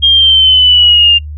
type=linear sweep; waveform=sine; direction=down; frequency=3235 to 2794 Hz; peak=-3 dBFS; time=0.02-1.19 s; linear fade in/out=20 ms; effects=noise-tail reverb RT60 0.1 s tail -26 dB re dry + added 75 Hz sine -21 dBFS peak until 1.37 s